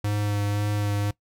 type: tone with vibrato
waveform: square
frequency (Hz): 103.1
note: G#2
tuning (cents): -12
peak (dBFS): -24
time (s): 0.04-1.11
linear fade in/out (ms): 5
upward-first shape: sine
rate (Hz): 1.9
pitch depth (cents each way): 15
effects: noise-tail reverb RT60 0.1 s tail -20 dB re dry